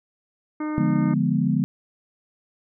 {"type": "harmonic tone", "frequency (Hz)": 305, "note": "D#4", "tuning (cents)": -34, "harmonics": [1, 2, 3, 4, 5, 6, 7], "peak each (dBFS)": [-25, -39, -38, -37, -44, -49, -44], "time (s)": [0.6, 1.14], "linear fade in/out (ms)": 5}
{"type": "chord", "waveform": "sine", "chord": "D diminished seventh", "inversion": "none", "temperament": "equal", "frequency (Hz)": [146.83, 174.61, 207.7, 246.9], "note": ["D3", "F3", "Ab3", "Cb4"], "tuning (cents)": [0, 0, 0, 0], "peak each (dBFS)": -24, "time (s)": [0.78, 1.64], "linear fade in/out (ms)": 0}
{"effects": []}